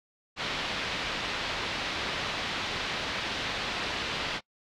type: low-pass noise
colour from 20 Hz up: white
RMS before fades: -33 dBFS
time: 0.36-4.41 s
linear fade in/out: 50 ms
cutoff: 4000 Hz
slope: 24 dB/octave
effects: noise-tail reverb RT60 0.1 s tail -24 dB re dry